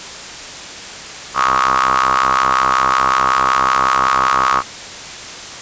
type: ring-modulated tone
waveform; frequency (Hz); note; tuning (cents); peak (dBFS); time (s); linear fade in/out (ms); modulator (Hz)
sawtooth; 65.41; C2; 0; -5; 1.34-4.63; 50; 1180
effects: white hiss -30 dBFS RMS until 5.61 s + resampled to 16000 Hz